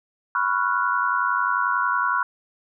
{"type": "tone cluster", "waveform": "sine", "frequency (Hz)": [988, 1098, 1380, 1471], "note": ["B5", "C#6", "F6", "F#6"], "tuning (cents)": [0, -17, -21, -11], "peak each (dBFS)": -25, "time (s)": [0.35, 2.23], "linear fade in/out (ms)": 2, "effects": []}